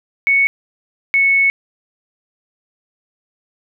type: tone pair in turn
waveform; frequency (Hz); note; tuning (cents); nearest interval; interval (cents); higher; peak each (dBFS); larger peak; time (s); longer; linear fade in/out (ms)
sine; 2217 / 2207; C#7 / C#7; 0 / -8; unison; 8; first; -10; neither; 0.27-0.47 / 1.14-1.5; second; 0
effects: none